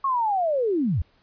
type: linear sweep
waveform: sine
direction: down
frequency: 1110 to 61.8 Hz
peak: -20 dBFS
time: 0.04-1.02 s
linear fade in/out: 5 ms
effects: pink hiss -62 dBFS RMS until 1.22 s + resampled to 11025 Hz

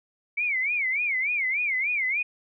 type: tone with vibrato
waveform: sine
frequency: 2231 Hz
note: C#7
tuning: 11 cents sharp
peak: -23 dBFS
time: 0.37-2.23 s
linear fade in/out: 10 ms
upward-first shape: sine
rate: 3.4 Hz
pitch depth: 180 cents each way
effects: none

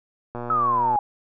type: click train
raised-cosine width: 1 ms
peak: -18 dBFS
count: 74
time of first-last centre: 0.35-0.958 s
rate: 120 Hz
type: exponential sweep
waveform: sine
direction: down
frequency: 1312 to 810 Hz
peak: -18 dBFS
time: 0.5-0.99 s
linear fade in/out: 2 ms
effects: none

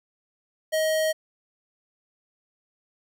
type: tone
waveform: square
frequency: 630 Hz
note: D#5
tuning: 21 cents sharp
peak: -22 dBFS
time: 0.72-1.13 s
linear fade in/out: 20 ms
effects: none

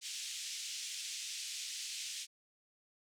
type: band-pass noise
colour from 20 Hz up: white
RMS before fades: -43 dBFS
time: 0.01-2.27 s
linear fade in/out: 50 ms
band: 2500 to 7600 Hz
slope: 24 dB/octave
effects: none

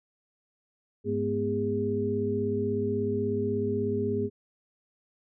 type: tone cluster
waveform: sine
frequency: 103.2 / 216 / 252.4 / 408.6 Hz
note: G#2 / A3 / B3 / G#4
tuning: -10 / -32 / +38 / -28 cents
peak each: -33 / -33 / -33 / -28 dBFS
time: 1.04-4.3 s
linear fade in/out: 50 ms
effects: none

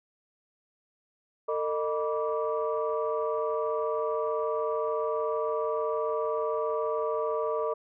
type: tone cluster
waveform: sine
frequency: 451.7 / 613 / 975 / 1161 Hz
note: A4 / D#5 / B5 / D6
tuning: +45 / -26 / -23 / -20 cents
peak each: -29 / -31 / -37 / -34 dBFS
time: 1.48-7.74 s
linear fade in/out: 10 ms
effects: tanh soft clip ceiling -16 dBFS

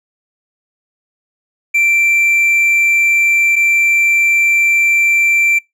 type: tone pair in turn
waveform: triangle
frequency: 2349 / 2349 Hz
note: D7 / D7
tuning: 0 / 0 cents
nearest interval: unison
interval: 0 cents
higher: neither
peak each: -8 dBFS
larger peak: neither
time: 1.74-3.56 / 3.56-5.59 s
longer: second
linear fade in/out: 10 ms
effects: noise-tail reverb RT60 0.2 s tail -25 dB re dry

